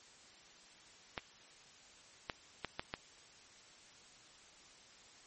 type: clicks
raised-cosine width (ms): 0.3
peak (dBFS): -21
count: 5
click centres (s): 1.178 / 2.298 / 2.647 / 2.795 / 2.939
effects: white hiss -60 dBFS RMS until 5.26 s + MP3 32 kbps